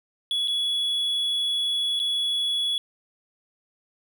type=tone with dropouts; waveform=triangle; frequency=3383 Hz; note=G#7; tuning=31 cents sharp; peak=-21 dBFS; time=0.31-2.78 s; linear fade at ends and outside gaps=1 ms; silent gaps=0.475-0.481 / 1.993-1.999 s; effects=none